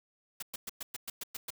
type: noise bursts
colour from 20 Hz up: white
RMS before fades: -39 dBFS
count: 9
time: 0.4-1.505 s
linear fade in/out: 5 ms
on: 25 ms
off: 110 ms
effects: none